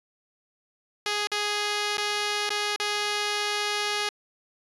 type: tone with dropouts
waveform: 5% pulse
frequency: 415.3 Hz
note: G#4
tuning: in tune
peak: -14 dBFS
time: 1.06-4.09 s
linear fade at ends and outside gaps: 2 ms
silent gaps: 1.272-1.317 / 1.971-1.98 / 2.493-2.504 / 2.761-2.799 s
effects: resampled to 24000 Hz